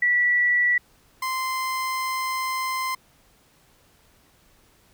sine / 30% pulse tone pair in turn, 1952 / 1039.7 Hz, B6 / C6, -21 / -11 cents, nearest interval major seventh, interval 1090 cents, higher first, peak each -17 / -22 dBFS, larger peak first, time 0.02-0.78 / 1.22-2.95 s, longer second, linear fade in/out 5 ms, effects pink hiss -59 dBFS RMS until 4.93 s

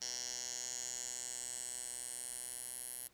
10% pulse tone with band-pass filter sweep, 123.9 Hz, B2, 6 cents sharp, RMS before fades -44 dBFS, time 0.01-3.08 s, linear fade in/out 10 ms, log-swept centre 5700 to 11000 Hz, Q 5.8, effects pink hiss -69 dBFS RMS until 3.13 s

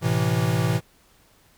square chord, A minor, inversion none, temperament equal with one note detuned, 110 / 128.71 / 164.81 Hz, A2 / C3 / E3, 0 / -28 / 0 cents, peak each -25 dBFS, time 0.01-0.81 s, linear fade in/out 50 ms, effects pink hiss -58 dBFS RMS until 1.57 s

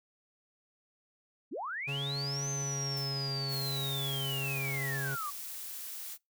sine linear two-way sweep, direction up then down, 185 to 6272 to 1117 Hz, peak -35 dBFS, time 1.51-5.31 s, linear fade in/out 20 ms, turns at 2.49 s
45% pulse tone with pitch glide, 139.8 to 137.16 Hz, C#3 to C#3, +15 to -18 cents, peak -35 dBFS, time 1.87-5.16 s, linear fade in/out 20 ms, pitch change -33 cents, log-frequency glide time 2.33-3.4 s
blue noise with exponential decay, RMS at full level -45 dBFS, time 2.97-3.31 s, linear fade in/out 1 ms, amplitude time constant 72 ms
blue noise, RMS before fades -42 dBFS, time 3.48-6.18 s, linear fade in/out 50 ms
effects noise-tail reverb RT60 0.2 s tail -25 dB re dry

